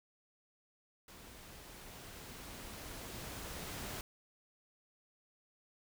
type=noise with level ramp; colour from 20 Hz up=pink; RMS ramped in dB=-55 to -43 dBFS; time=1.08-4.01 s; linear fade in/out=2 ms; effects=none